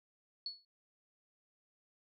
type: tone with exponential decay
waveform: sine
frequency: 4400 Hz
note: C#8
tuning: 14 cents flat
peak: -35 dBFS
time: 0.46-0.65 s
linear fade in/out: 2 ms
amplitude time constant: 41 ms
effects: none